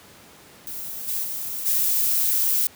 violet noise with level steps, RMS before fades -33 / -26 / -30 / -21 dBFS, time 0.67-2.67 s, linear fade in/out 0 ms, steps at 1.07 / 1.23 / 1.65 s, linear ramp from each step 20 ms, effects pink hiss -48 dBFS RMS until 2.75 s + high-pass 100 Hz 12 dB/octave

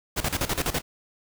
pink noise with tremolo, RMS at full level -25 dBFS, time 0.16-0.82 s, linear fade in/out 20 ms, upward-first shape square, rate 12 Hz, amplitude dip 80%, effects none

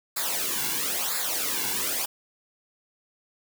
white noise with flanger, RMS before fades -28 dBFS, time 0.16-2.06 s, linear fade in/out 10 ms, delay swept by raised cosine 0.33 to 1.63 ms, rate 1 Hz, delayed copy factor -0.8, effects none

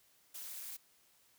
blue noise with amplitude modulation, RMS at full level -42 dBFS, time 0.34-0.77 s, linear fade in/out 10 ms, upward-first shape sine, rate 282 Hz, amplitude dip 90%, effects white hiss -69 dBFS RMS until 1.38 s

